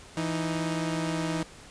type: tone pair together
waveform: sawtooth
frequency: 165.6 / 312.2 Hz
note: E3 / D#4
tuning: +8 / +6 cents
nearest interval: major seventh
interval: 1098 cents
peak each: -26 / -27 dBFS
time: 0.17-1.43 s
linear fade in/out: 2 ms
effects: pink hiss -49 dBFS RMS until 1.7 s + resampled to 22050 Hz